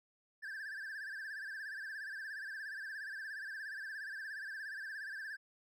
triangle tone with vibrato, 1661.2 Hz, G#6, in tune, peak -40 dBFS, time 0.42-5.37 s, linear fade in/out 20 ms, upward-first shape sine, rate 17 Hz, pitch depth 120 cents each way, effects none

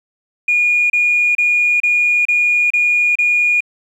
sine tone bursts, 2437 Hz, D#7, 37 cents flat, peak -10 dBFS, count 7, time 0.48-3.606 s, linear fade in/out 5 ms, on 420 ms, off 31 ms, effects tanh soft clip ceiling -6 dBFS + 8-bit

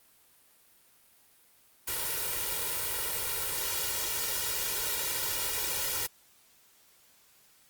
white noise with comb filter, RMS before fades -32 dBFS, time 1.87-6.07 s, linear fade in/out 10 ms, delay 2.1 ms, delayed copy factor +0.85, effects white hiss -62 dBFS RMS until 7.69 s + Opus 32 kbps

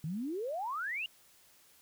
sine exponential sweep, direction up, 146.83 to 2921 Hz, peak -34 dBFS, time 0.04-1.06 s, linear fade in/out 2 ms, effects white hiss -63 dBFS RMS until 1.81 s

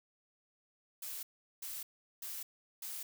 blue noise bursts, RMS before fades -43 dBFS, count 4, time 1.02-3.03 s, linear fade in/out 5 ms, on 210 ms, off 390 ms, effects none

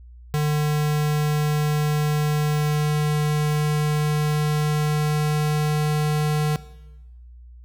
square tone with pitch glide, 150 to 150.96 Hz, D3 to D3, +37 to +48 cents, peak -20 dBFS, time 0.34-6.56 s, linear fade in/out 0 ms, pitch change +11 cents, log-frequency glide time 2.46-5.76 s, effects noise-tail reverb RT60 1.0 s tail -17 dB re dry + added 60 Hz sine -41 dBFS peak until 7.64 s

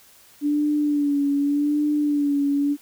sine tone with vibrato, 290 Hz, D4, 22 cents flat, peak -18 dBFS, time 0.41-2.77 s, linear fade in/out 50 ms, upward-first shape sine, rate 0.85 Hz, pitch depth 44 cents each way, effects white hiss -52 dBFS RMS until 2.81 s

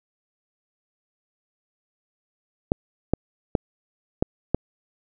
clicks, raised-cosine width 2 ms, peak -5 dBFS, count 5, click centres 2.719 / 3.136 / 3.552 / 4.225 / 4.546 s, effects none

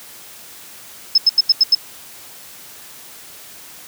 sine tone bursts, 5200 Hz, E8, 24 cents flat, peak -7 dBFS, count 6, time 1.15-1.75 s, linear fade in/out 5 ms, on 30 ms, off 84 ms, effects white hiss -39 dBFS RMS until 3.87 s + high-pass 80 Hz 12 dB/octave

